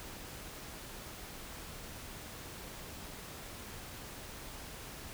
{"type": "silence", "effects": ["pink hiss -47 dBFS RMS until 5.13 s"]}